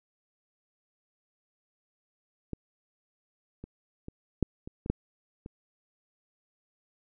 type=clicks; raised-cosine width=3 ms; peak=-21 / -28 / -27 / -11 / -27 / -24 / -13 / -28 dBFS; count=8; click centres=2.533 / 3.64 / 4.084 / 4.427 / 4.675 / 4.861 / 4.9 / 5.461 s; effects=none